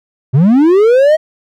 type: linear sweep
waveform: triangle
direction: up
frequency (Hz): 118 to 641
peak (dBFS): -3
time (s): 0.33-1.17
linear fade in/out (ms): 20
effects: none